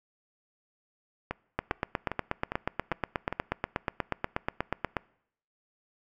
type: two click trains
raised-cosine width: 0.5 ms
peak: -12 / -16 dBFS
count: 29 / 6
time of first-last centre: 1.59-4.968 / 1.31-3.326 s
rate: 8.29 / 2.48 Hz
effects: noise-tail reverb RT60 0.7 s tail -24 dB re dry

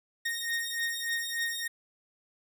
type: beating tone pair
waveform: sawtooth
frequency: 1854 / 1857.4 Hz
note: A#6 / A#6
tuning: -10 / -7 cents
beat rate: 3.4 Hz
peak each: -30 dBFS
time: 0.25-1.68 s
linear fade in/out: 10 ms
effects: none

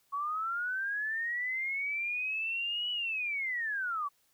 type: linear two-way sweep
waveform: sine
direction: up then down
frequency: 1108 to 2960 to 1108 Hz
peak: -31 dBFS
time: 0.12-4.09 s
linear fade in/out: 20 ms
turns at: 2.91 s
effects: white hiss -71 dBFS RMS until 4.33 s

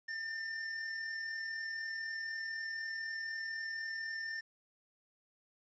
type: tone with amplitude modulation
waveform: square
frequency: 1798 Hz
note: A6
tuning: 37 cents sharp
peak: -37 dBFS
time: 0.08-4.41 s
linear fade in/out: 10 ms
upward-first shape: sine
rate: 40 Hz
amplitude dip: 40%
effects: resampled to 16000 Hz + 11-bit

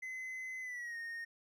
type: tone with pitch glide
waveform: triangle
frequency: 2040 to 1849.2 Hz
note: C7 to A#6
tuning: -44 to -14 cents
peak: -39 dBFS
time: 0.02-1.25 s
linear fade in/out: 10 ms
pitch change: -170 cents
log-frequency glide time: 0.61-0.97 s
effects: none

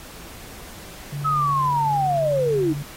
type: tone with vibrato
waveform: sine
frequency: 143.7 Hz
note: D3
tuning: 37 cents flat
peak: -26 dBFS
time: 1.12-2.83 s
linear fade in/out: 10 ms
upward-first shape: sine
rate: 17 Hz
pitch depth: 8 cents each way
type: linear sweep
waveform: sine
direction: down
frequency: 1302 to 293.9 Hz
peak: -18 dBFS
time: 1.24-2.74 s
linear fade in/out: 20 ms
effects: pink hiss -41 dBFS RMS until 2.96 s + AAC 48 kbps

